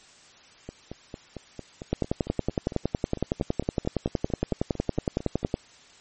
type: two click trains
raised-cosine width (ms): 2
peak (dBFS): -22 / -10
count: 22 / 40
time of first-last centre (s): 0.69-5.43 / 1.93-5.541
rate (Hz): 4.43 / 10.8
effects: white hiss -53 dBFS RMS until 6 s + MP3 32 kbps

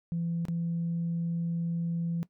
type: tone with dropouts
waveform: sine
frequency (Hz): 168.6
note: E3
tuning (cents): +39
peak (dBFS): -27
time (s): 0.12-2.23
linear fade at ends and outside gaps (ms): 0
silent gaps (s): 0.453-0.484
effects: noise-tail reverb RT60 0.1 s tail -18 dB re dry + tanh soft clip ceiling -24 dBFS

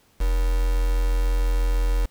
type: tone with quantisation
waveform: sine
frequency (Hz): 43.05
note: F1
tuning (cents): -24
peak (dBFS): -18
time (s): 0.2-2.06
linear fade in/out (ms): 10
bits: 5
effects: pink hiss -60 dBFS RMS until 2.1 s

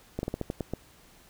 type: slowing click train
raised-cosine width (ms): 2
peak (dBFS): -17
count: 8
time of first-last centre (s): 0.19-0.736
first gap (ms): 41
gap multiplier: 1.21
effects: pink hiss -57 dBFS RMS until 1.29 s

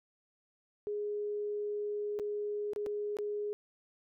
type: tone with dropouts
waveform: sine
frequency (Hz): 415.3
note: G#4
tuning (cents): 0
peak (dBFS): -33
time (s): 0.87-3.53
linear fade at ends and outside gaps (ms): 0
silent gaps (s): 2.19-2.197 / 2.734-2.761 / 2.862-2.866 / 3.169-3.187
effects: none

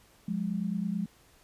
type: tone pair together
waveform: sine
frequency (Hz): 178.47 / 207.7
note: F3 / G#3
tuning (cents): +38 / 0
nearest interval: minor third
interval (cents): 262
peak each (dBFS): -32 / -31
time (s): 0.28-1.06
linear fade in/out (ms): 5
effects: pink hiss -61 dBFS RMS until 1.43 s + resampled to 32000 Hz

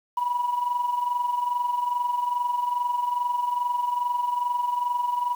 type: tone with amplitude modulation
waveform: sine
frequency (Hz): 975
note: B5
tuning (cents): -23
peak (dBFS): -19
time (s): 0.17-5.35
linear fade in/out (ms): 5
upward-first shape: sine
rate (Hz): 22.4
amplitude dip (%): 65
effects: tanh soft clip ceiling -17 dBFS + 8-bit

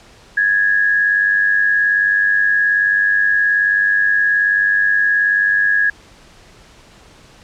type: tone pair together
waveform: sine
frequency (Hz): 1661.2 / 1760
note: G#6 / A6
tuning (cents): 0 / 0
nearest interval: minor second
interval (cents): 100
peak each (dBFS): -12 / -21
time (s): 0.37-5.9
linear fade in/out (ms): 5
effects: pink hiss -45 dBFS RMS until 7.43 s + low-pass 7000 Hz 12 dB/octave

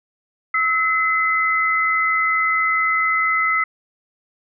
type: tone pair together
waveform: sine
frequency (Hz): 1302.3 / 2038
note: E6 / C7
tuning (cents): -21 / -46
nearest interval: minor sixth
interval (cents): 775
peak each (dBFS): -19 / -18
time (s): 0.54-3.64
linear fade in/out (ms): 5
effects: none

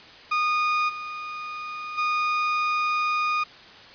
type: tone with level steps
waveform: 30% pulse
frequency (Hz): 1229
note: D#6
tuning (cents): -22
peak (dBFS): -18 / -29 / -19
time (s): 0.31-3.44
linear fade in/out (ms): 10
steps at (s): 0.88 / 1.97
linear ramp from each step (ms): 20
effects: white hiss -46 dBFS RMS until 3.94 s + resampled to 11025 Hz

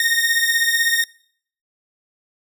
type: beating tone pair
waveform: sawtooth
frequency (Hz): 1841 / 1857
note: A#6 / A#6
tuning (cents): -22 / -7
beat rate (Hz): 16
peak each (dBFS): -15 / -16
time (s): 0-1.04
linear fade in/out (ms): 2
effects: noise-tail reverb RT60 0.6 s tail -24 dB re dry

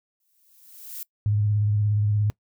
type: noise with exponential growth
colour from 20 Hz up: violet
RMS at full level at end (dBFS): -33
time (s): 0.2-1.03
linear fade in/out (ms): 2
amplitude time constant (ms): 180
type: tone with vibrato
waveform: sine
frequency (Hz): 104.5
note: G#2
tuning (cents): +11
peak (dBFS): -19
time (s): 1.26-2.3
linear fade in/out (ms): 0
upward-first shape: square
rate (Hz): 17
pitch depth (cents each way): 26
effects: noise-tail reverb RT60 0.1 s tail -23 dB re dry

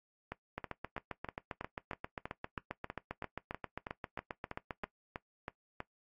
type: two click trains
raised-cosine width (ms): 0.5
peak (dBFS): -23 / -24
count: 33 / 18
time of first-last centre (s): 0.58-4.841 / 0.32-5.804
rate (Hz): 7.51 / 3.1
effects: noise-tail reverb RT60 0.1 s tail -18 dB re dry + AAC 32 kbps

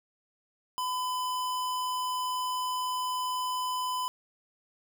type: tone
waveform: square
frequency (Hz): 1007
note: B5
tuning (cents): +33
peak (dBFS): -30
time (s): 0.78-4.08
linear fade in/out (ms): 0
effects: none

